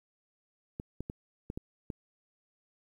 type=clicks; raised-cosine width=3 ms; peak=-24 dBFS; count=6; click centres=0.799 / 1.006 / 1.099 / 1.501 / 1.575 / 1.902 s; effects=10-bit